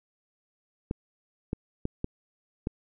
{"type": "clicks", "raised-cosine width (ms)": 3, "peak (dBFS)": -16, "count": 5, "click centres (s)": [0.911, 1.531, 1.854, 2.044, 2.671], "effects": []}